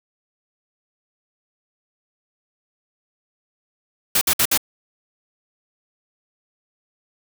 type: noise bursts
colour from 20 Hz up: white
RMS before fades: -17 dBFS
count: 4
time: 4.15-4.576 s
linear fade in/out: 5 ms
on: 63 ms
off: 58 ms
effects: none